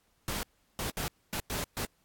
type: noise bursts at uneven times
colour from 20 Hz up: pink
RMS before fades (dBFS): -34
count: 6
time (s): 0.28-0.43 / 0.79-0.9 / 0.97-1.08 / 1.33-1.4 / 1.5-1.64 / 1.77-1.85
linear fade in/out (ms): 0
effects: pink hiss -71 dBFS RMS until 2.04 s + AAC 64 kbps